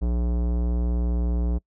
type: tone with tanh clipping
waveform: sine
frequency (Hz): 59.5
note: A#1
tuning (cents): +36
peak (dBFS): -23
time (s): 0.01-1.59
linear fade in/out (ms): 20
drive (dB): 18
effects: noise-tail reverb RT60 0.1 s tail -26 dB re dry